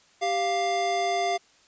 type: tone pair together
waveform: square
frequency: 392.7 / 698.5 Hz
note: G4 / F5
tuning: +3 / 0 cents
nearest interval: minor seventh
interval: 997 cents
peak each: -31 / -25 dBFS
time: 0.21-1.38 s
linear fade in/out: 20 ms
effects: white hiss -59 dBFS RMS until 1.67 s + resampled to 16000 Hz